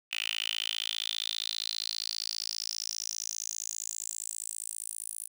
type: tone with high-pass filter sweep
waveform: 10% pulse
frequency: 55 Hz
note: A1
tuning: in tune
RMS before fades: -36 dBFS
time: 0.11-5.28 s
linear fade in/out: 20 ms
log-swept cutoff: 2700 to 10000 Hz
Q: 6.5
effects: none